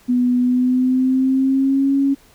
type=tone with pitch glide; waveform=sine; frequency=247.2 to 275.9 Hz; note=B3 to C#4; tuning=+2 to -8 cents; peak=-13 dBFS; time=0.08-2.15 s; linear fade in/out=20 ms; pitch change=+190 cents; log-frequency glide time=0.38-1.96 s; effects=pink hiss -51 dBFS RMS until 2.34 s